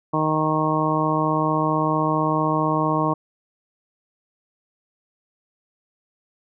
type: harmonic tone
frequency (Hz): 155.56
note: D#3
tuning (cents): 0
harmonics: 1 / 2 / 3 / 4 / 5 / 6 / 7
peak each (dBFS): -25 / -24 / -29 / -27 / -30 / -26 / -24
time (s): 0.13-3.14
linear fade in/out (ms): 10
effects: none